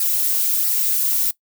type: noise with flanger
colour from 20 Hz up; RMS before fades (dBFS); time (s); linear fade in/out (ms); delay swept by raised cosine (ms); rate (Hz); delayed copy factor
violet; -19; 0-1.31; 5; 0.29 to 6.09; 1.5; -0.55
effects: noise-tail reverb RT60 0.1 s tail -20 dB re dry